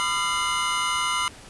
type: tone cluster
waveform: square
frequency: 1002 / 1204 / 1365 / 2093 / 2934 Hz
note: B5 / D6 / F6 / C7 / F#7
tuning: +25 / +43 / -40 / 0 / -15 cents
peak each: -30 dBFS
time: 0-1.28 s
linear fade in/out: 0 ms
effects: pink hiss -45 dBFS RMS until 1.49 s + resampled to 24000 Hz